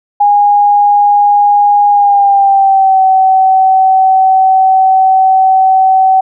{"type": "tone with pitch glide", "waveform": "sine", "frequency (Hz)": [820, 760.7], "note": ["G#5", "F#5"], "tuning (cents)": [-22, 48], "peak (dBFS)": -4, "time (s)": [0.2, 6.21], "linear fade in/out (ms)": 10, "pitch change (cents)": -130, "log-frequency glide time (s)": [1.9, 3.02], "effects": []}